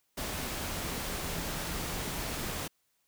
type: tone in noise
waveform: sine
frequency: 170 Hz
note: F3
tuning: 46 cents flat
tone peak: -44 dBFS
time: 1.22-2.2 s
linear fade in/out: 10 ms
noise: pink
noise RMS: -36 dBFS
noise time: 0.17-2.68 s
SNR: -11 dB
effects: white hiss -75 dBFS RMS until 3.07 s